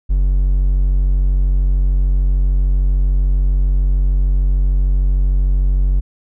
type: tone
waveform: triangle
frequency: 46.6 Hz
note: F#1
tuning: 13 cents sharp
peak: -9 dBFS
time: 0.09-6.01 s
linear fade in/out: 20 ms
effects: none